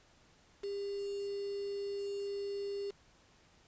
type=tone with quantisation; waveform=sine; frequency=400.9 Hz; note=G4; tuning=39 cents sharp; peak=-36 dBFS; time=0.63-2.91 s; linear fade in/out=10 ms; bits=8; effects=pink hiss -65 dBFS RMS until 3.67 s + resampled to 16000 Hz